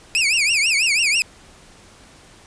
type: tone with vibrato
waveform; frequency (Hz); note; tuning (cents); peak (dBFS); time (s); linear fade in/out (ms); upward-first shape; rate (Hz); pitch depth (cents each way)
sawtooth; 2484; D#7; -3; -12; 0.15-1.22; 0; triangle; 6.1; 250
effects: pink hiss -47 dBFS RMS until 2.46 s + resampled to 22050 Hz